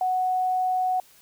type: tone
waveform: sine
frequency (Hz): 740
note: F#5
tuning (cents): 0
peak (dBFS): -21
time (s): 0.01-1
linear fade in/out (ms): 2
effects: white hiss -55 dBFS RMS until 1.21 s